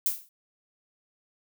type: noise with exponential decay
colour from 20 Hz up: violet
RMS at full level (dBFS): -22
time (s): 0.06-0.29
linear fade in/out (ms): 2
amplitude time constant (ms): 48
effects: none